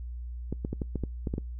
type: clicks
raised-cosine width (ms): 3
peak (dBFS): -18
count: 9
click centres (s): 0.526 / 0.649 / 0.73 / 0.818 / 0.957 / 1.037 / 1.272 / 1.339 / 1.381
effects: noise-tail reverb RT60 0.2 s tail -26 dB re dry + added 60 Hz sine -35 dBFS peak until 1.59 s